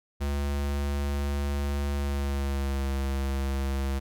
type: tone with pitch glide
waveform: square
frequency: 71 to 68.03 Hz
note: C#2 to C#2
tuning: +42 to -32 cents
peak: -27 dBFS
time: 0.2-4 s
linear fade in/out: 20 ms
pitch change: -74 cents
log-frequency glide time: 1.93-2.89 s
effects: none